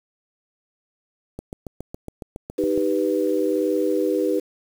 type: click train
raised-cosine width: 2 ms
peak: -19 dBFS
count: 11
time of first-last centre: 1.39-2.777 s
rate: 7.21 Hz
type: chord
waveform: sine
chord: Eb augmented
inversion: none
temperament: equal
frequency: 311.1 / 392 / 493.9 Hz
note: Eb4 / G4 / B4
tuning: 0 / 0 / 0 cents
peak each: -23 dBFS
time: 2.58-4.4 s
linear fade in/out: 10 ms
effects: 7-bit